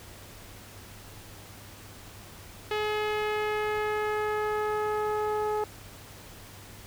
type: tone with low-pass filter sweep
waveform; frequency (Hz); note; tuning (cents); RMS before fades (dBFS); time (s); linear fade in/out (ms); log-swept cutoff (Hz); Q
sawtooth; 424; G#4; +36; -29; 2.71-5.64; 2; 3200 to 1000; 1.5
effects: added 100 Hz sine -51 dBFS peak until 6.86 s + pink hiss -48 dBFS RMS until 6.86 s